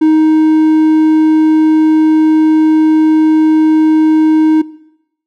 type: tone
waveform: triangle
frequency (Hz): 313.1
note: D#4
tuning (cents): +11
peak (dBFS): -3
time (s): 0.01-4.62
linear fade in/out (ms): 10
effects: noise-tail reverb RT60 0.8 s tail -19 dB re dry